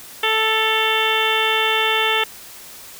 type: harmonic tone with a mistuned harmonic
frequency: 440 Hz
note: A4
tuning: in tune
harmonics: 1 / 2 / 3 / 4 / 5 / 6 / 7 / 8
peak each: -24 / -24 / -24 / -24 / -24 / -24 / -24 / -24 dBFS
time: 0.23-2.24 s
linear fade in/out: 5 ms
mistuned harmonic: 6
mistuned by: +52 cents
effects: white hiss -39 dBFS RMS until 2.99 s